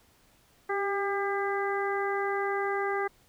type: harmonic tone with a mistuned harmonic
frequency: 400.7 Hz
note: G4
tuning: 38 cents sharp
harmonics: 1 / 2 / 3 / 4 / 5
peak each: -30 / -33 / -35 / -36 / -37 dBFS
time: 0.69-3.08 s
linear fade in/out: 10 ms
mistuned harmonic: 1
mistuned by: -27 cents
effects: pink hiss -63 dBFS RMS until 3.28 s